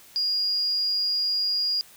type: tone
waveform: sine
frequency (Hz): 4851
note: D#8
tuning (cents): -45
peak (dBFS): -22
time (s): 0.16-1.81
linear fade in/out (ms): 0
effects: white hiss -51 dBFS RMS until 1.96 s